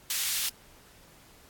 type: high-pass noise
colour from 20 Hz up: pink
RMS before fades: -30 dBFS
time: 0.1-0.49 s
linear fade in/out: 2 ms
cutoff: 3000 Hz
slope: 12 dB/octave
effects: pink hiss -56 dBFS RMS until 1.49 s + AAC 64 kbps